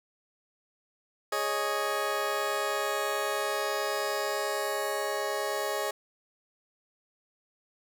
20% pulse chord, Ab suspended fourth, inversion none, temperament just, 415.3 / 553.7 / 623 Hz, Ab4 / Db5 / Eb5, 0 / -2 / +2 cents, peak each -28 dBFS, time 1.32-5.91 s, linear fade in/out 5 ms, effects none

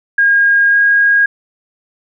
sine tone with pitch glide, 1625 to 1634.4 Hz, G#6 to G#6, -38 to -28 cents, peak -7 dBFS, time 0.18-1.26 s, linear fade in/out 5 ms, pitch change +10 cents, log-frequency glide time 0.7-0.76 s, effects none

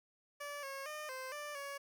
15% pulse tone with pitch steps, 578 / 545 / 607 / 520 / 590 / 561 Hz, D5 / C#5 / D#5 / C5 / D5 / C#5, -28 / -29 / -43 / -11 / +8 / +21 cents, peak -36 dBFS, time 0.4-1.78 s, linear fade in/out 10 ms, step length 230 ms, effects none

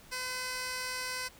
15% pulse tone with band-pass filter, 508 Hz, B4, 49 cents sharp, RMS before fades -37 dBFS, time 0.11-1.29 s, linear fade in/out 20 ms, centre 5600 Hz, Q 0.59, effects pink hiss -56 dBFS RMS until 1.39 s

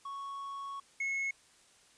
triangle tone pair in turn, 1108.7 / 2182 Hz, C#6 / C#7, 0 / -28 cents, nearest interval octave, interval 1172 cents, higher second, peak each -37 / -30 dBFS, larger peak second, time 0.05-0.8 / 1-1.31 s, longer first, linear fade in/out 5 ms, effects white hiss -63 dBFS RMS until 1.97 s + resampled to 22050 Hz

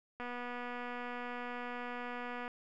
click train, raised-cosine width 0.5 ms, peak -28 dBFS, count 557, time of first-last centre 0.2-2.479 s, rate 244 Hz, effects none

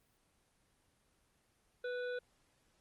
harmonic tone, 493.5 Hz, B4, 1 cent flat, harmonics 1 / 3 / 5 / 7 / 8, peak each -38 / -44 / -59 / -57 / -57 dBFS, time 1.84-2.19 s, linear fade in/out 5 ms, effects pink hiss -74 dBFS RMS until 2.8 s + Opus 24 kbps

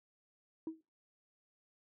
sine tone with exponential decay, 321.5 Hz, E4, 43 cents flat, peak -32 dBFS, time 0.67-0.81 s, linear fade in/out 2 ms, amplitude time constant 30 ms, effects noise-tail reverb RT60 0.3 s tail -21 dB re dry + tanh soft clip ceiling -34 dBFS

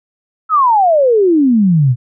sine exponential sweep, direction down, 1332 to 116.5 Hz, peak -7 dBFS, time 0.49-1.96 s, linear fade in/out 50 ms, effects none

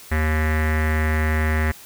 square tone with low-pass filter, 77.78 Hz, D#2, in tune, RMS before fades -20 dBFS, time 0.11-1.72 s, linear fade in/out 10 ms, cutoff 1900 Hz, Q 6.1, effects white hiss -43 dBFS RMS until 1.85 s

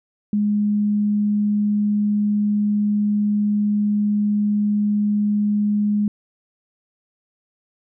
sine tone, 207.7 Hz, G#3, in tune, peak -16 dBFS, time 0.33-6.08 s, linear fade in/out 2 ms, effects none

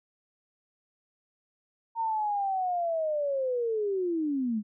sine linear sweep, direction down, 923 to 202.5 Hz, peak -26 dBFS, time 1.95-4.63 s, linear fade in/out 50 ms, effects none

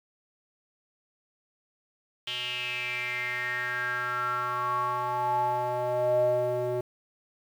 square tone with band-pass filter sweep, 123.47 Hz, B2, in tune, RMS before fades -29 dBFS, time 2.27-6.81 s, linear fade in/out 5 ms, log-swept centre 3100 to 480 Hz, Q 7.3, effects 9-bit

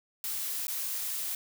blue noise with dropouts, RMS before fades -34 dBFS, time 0.24-1.35 s, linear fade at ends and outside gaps 2 ms, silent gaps 0.67-0.681 s, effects none

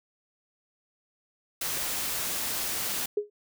white noise, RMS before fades -31 dBFS, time 1.61-3.06 s, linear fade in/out 5 ms
sine tone with exponential decay, 415.3 Hz, G#4, in tune, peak -20 dBFS, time 3.17-3.3 s, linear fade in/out 5 ms, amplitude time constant 27 ms
effects none

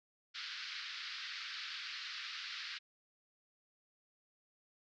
white band-pass noise, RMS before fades -45 dBFS, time 0.34-2.79 s, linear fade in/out 20 ms, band 1300 to 4900 Hz, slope 48 dB/octave, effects none

